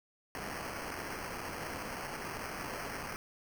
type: noise with sample-and-hold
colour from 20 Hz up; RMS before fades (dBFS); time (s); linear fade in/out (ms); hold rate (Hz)
blue; -41; 0.35-3.16; 0; 3675
effects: none